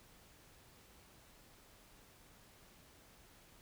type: silence
effects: pink hiss -63 dBFS RMS until 3.61 s